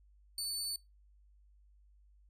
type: tone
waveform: 25% pulse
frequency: 4495 Hz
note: C#8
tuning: 23 cents sharp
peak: -31 dBFS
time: 0.38-0.76 s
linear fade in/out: 2 ms
effects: noise-tail reverb RT60 0.2 s tail -21 dB re dry + added 50 Hz sine -61 dBFS peak until 2.29 s